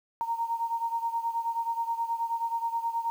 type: beating tone pair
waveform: sine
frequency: 922 / 931.4 Hz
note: A#5 / A#5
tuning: -19 / -2 cents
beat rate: 9.4 Hz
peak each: -29 / -33 dBFS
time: 0.21-3.1 s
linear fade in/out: 0 ms
effects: 9-bit